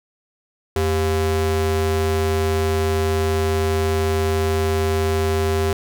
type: ring-modulated tone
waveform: square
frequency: 154.6 Hz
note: D#3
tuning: 11 cents flat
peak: -15 dBFS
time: 0.76-5.73 s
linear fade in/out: 2 ms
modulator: 240 Hz
effects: none